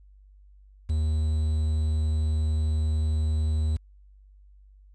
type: tone with quantisation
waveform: triangle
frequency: 77.78 Hz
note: D#2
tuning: in tune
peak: -20 dBFS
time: 0.89-3.77 s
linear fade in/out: 10 ms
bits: 8
effects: added 49 Hz sine -50 dBFS peak until 4.94 s + resampled to 24000 Hz